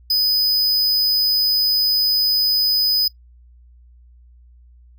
square tone, 5000 Hz, D#8, 8 cents sharp, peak -15 dBFS, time 0.1-3.08 s, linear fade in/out 5 ms, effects noise-tail reverb RT60 0.1 s tail -20 dB re dry + added 60 Hz sine -45 dBFS peak until 4.98 s

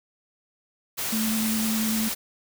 white noise, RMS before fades -29 dBFS, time 0.97-2.15 s, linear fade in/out 20 ms
sine tone with vibrato, 220 Hz, A3, in tune, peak -24 dBFS, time 1.12-2.09 s, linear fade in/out 10 ms, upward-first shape square, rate 10 Hz, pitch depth 12 cents each way
effects none

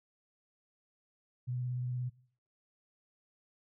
sine tone with vibrato, 124.6 Hz, B2, 16 cents sharp, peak -33 dBFS, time 1.47-2.1 s, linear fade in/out 20 ms, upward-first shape sine, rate 17 Hz, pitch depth 21 cents each way, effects noise-tail reverb RT60 0.5 s tail -20 dB re dry

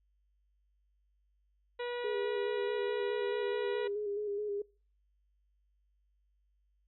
harmonic tone, 484.6 Hz, B4, 33 cents flat, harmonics 1 / 2 / 3 / 4 / 5 / 6 / 7 / 8, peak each -36 / -44 / -48 / -47 / -51 / -52 / -55 / -53 dBFS, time 1.79-3.88 s, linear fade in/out 10 ms
sine tone with vibrato, 412.2 Hz, G#4, 13 cents flat, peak -33 dBFS, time 2.04-4.62 s, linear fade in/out 5 ms, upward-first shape square, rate 4.7 Hz, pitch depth 32 cents each way
effects noise-tail reverb RT60 0.4 s tail -26 dB re dry + added 50 Hz sine -70 dBFS peak until 6.87 s

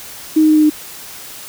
sine tone with pitch steps, 312.6 / 310.4 / 308.3 / 306.2 / 304.1 Hz, D#4 / D#4 / D#4 / D#4 / D#4, +8 / -4 / -16 / -28 / -40 cents, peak -7 dBFS, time 0.36-0.7 s, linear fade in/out 10 ms, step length 68 ms, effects white hiss -33 dBFS RMS until 1.48 s

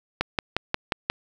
click train, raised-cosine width 0.3 ms, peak -6 dBFS, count 6, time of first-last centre 0.21-1.1 s, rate 5.62 Hz, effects 7-bit

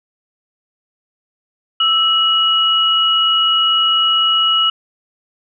sine tone pair together, 1318.5 / 2909 Hz, E6 / F#7, 0 / -30 cents, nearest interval octave + major second, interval 1370 cents, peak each -17 / -12 dBFS, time 1.8-4.7 s, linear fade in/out 5 ms, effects none

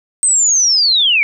sine linear sweep, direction down, 8372 to 2200 Hz, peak -9 dBFS, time 0.23-1.23 s, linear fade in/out 0 ms, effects none

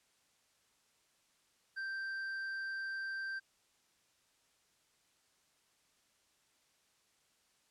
sine tone with hard clipping, 1568 Hz, G6, in tune, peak -39 dBFS, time 1.76-3.4 s, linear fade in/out 20 ms, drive 4 dB, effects white hiss -73 dBFS RMS until 7.7 s + low-pass 9000 Hz 12 dB/octave

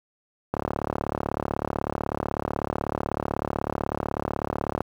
click train, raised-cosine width 1 ms, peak -10 dBFS, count 155, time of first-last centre 0.54-4.806 s, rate 36.1 Hz, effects high-pass 60 Hz 12 dB/octave + 8-bit

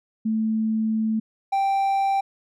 sine / triangle tone pair in turn, 220 / 784 Hz, A3 / G5, 0 / 0 cents, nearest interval octave + minor seventh, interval 2200 cents, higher second, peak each -20 / -17 dBFS, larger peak second, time 0.25-1.2 / 1.52-2.21 s, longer first, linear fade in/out 10 ms, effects none

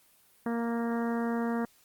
harmonic tone, 233.1 Hz, A#3, in tune, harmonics 1 / 2 / 3 / 4 / 5 / 6 / 7 / 8, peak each -29 / -35 / -39 / -41 / -43 / -45 / -46 / -47 dBFS, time 0.46-1.65 s, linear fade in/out 2 ms, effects white hiss -63 dBFS RMS until 1.84 s + Opus 32 kbps

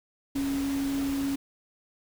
sine tone in noise, 276.2 Hz, C#4, 6 cents flat, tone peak -26 dBFS, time 0.35-1.36 s, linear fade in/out 10 ms, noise pink, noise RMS -39 dBFS, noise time 0.35-1.36 s, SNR +10 dB, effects none

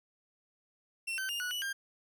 40% pulse tone with pitch steps, 2709 / 1541 / 2825 / 1469 / 2952 / 1599 Hz, E7 / G6 / F7 / F#6 / F#7 / G6, +47 / -30 / +19 / -13 / -5 / +34 cents, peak -33 dBFS, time 1.07-1.73 s, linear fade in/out 10 ms, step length 110 ms, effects none

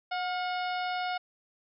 harmonic tone with a mistuned harmonic, 728 Hz, F#5, 28 cents flat, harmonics 1 / 2 / 3 / 4 / 5 / 6 / 7, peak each -31 / -37 / -41 / -43 / -45 / -47 / -48 dBFS, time 0.11-1.18 s, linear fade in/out 10 ms, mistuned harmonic 2, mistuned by -46 cents, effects none

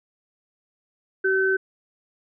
sine tone pair together, 382.3 / 1529.2 Hz, G4 / G6, -43 / -43 cents, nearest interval 2 octaves, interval 2400 cents, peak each -21 dBFS, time 1.24-1.57 s, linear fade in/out 10 ms, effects none

